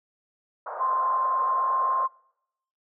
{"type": "band-pass noise", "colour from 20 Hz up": "white", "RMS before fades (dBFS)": -35, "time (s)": [0.66, 2.06], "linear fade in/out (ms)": 5, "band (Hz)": [510, 1300], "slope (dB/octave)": 48}
{"type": "tone with pitch glide", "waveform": "sine", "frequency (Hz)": [1046.5, 1055], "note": ["C6", "C6"], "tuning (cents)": [0, 14], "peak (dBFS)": -22, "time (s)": [0.79, 2.08], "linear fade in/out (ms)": 20, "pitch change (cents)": 14, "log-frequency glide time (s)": [1.08, 1.65]}
{"effects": ["noise-tail reverb RT60 0.8 s tail -25 dB re dry"]}